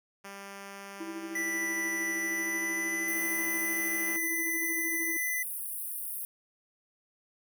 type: tone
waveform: 5% pulse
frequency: 198 Hz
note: G3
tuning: 18 cents sharp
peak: -31 dBFS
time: 0.24-4.17 s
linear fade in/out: 10 ms
type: tone with tremolo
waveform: triangle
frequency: 329.6 Hz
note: E4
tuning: in tune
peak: -33 dBFS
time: 1-5.17 s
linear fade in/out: 5 ms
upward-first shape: sine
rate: 13 Hz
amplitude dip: 60%
type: tone with pitch glide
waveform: square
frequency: 1975.5 to 2005 Hz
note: B6 to B6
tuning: 0 to +26 cents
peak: -31 dBFS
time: 1.35-5.43 s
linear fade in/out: 5 ms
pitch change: +26 cents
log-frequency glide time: 2.18-3.12 s
type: high-pass noise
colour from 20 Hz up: pink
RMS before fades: -37 dBFS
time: 3.08-6.25 s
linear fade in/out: 2 ms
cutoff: 9300 Hz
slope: 96 dB/octave
effects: none